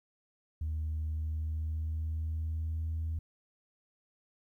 sine tone with pitch glide, 78 to 80.47 Hz, D#2 to E2, +5 to -41 cents, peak -30 dBFS, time 0.61-3.19 s, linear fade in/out 5 ms, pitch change +54 cents, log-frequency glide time 1.12-2.91 s, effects tanh soft clip ceiling -29 dBFS + 12-bit

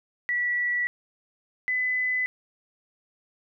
sine tone pair in turn, 1949 / 2008 Hz, B6 / B6, -23 / +28 cents, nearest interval minor second, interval 51 cents, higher second, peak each -23 / -23 dBFS, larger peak neither, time 0.29-0.87 / 1.68-2.26 s, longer neither, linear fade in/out 0 ms, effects none

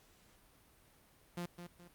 sawtooth tone with echo, 174.61 Hz, F3, in tune, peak -35 dBFS, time 1.37-1.46 s, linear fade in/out 5 ms, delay 210 ms, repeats 2, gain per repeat -8 dB, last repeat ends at 1.88 s, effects pink hiss -66 dBFS RMS until 1.94 s + Opus 48 kbps

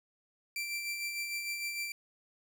sawtooth tone with tremolo, 2349 Hz, D7, in tune, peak -30 dBFS, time 0.56-1.92 s, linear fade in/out 2 ms, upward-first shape sine, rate 6.6 Hz, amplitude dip 40%, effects none

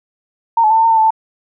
sine tone with pitch steps, 919 / 859 / 891 / 897 / 913 / 897 / 877 / 886 Hz, A#5 / A5 / A5 / A5 / A#5 / A5 / A5 / A5, -25 / -42 / +22 / +33 / -36 / +33 / -6 / +12 cents, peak -8 dBFS, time 0.57-1.106 s, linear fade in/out 5 ms, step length 67 ms, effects none

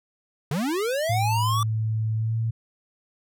square linear sweep, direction up, 130 to 1174.7 Hz, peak -24 dBFS, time 0.51-1.63 s, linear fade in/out 2 ms
sine tone with pitch glide, 110 to 113.16 Hz, A2 to A2, 0 to +49 cents, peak -22 dBFS, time 1.09-2.51 s, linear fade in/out 10 ms, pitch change +49 cents, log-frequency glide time 2.16-2.36 s
effects none

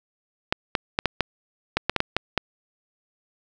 clicks, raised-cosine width 0.3 ms, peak -4 dBFS, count 11, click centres 0.525 / 0.752 / 0.989 / 1.057 / 1.207 / 1.77 / 1.896 / 1.963 / 2.004 / 2.166 / 2.377 s, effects none

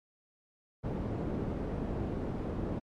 white low-pass noise, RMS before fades -35 dBFS, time 0.83-2.8 s, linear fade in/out 20 ms, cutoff 320 Hz, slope 12 dB/octave, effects MP3 64 kbps

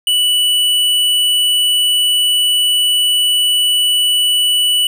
sine tone with hard clipping, 2960 Hz, F#7, in tune, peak -12 dBFS, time 0.07-4.87 s, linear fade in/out 2 ms, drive 12 dB, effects none

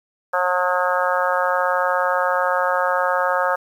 harmonic tone, 180.7 Hz, F#3, 41 cents flat, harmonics 3 / 4 / 5 / 6 / 7 / 8 / 9, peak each -22 / -26 / -24 / -28 / -23 / -28 / -26 dBFS, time 0.33-3.56 s, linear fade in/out 10 ms, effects 8-bit

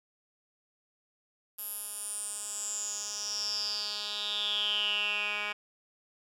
10% pulse tone with band-pass filter sweep, 207.7 Hz, G#3, in tune, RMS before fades -34 dBFS, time 1.58-5.53 s, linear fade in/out 10 ms, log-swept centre 12000 to 2200 Hz, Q 8.8, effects none

